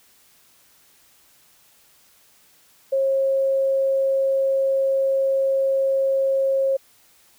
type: tone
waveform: sine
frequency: 540 Hz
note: C#5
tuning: 45 cents flat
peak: -17 dBFS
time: 2.92-6.77 s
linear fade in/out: 10 ms
effects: white hiss -56 dBFS RMS until 7.38 s